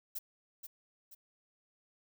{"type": "noise with echo", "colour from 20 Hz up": "violet", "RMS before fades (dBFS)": -39, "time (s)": [0.15, 0.19], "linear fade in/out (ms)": 10, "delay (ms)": 480, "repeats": 2, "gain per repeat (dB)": -7, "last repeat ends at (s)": 1.15, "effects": []}